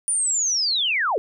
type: linear sweep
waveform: sine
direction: down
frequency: 9580 to 367.2 Hz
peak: -19 dBFS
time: 0.08-1.18 s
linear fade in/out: 0 ms
effects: none